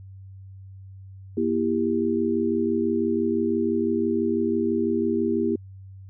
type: chord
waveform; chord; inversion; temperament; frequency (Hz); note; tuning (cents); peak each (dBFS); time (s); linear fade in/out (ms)
sine; E diminished; second; just; 237.3 / 329.6 / 395.6; Bb3 / E4 / G4; +31 / 0 / +16; -25; 1.37-5.56; 5
effects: added 96 Hz sine -40 dBFS peak until 6.09 s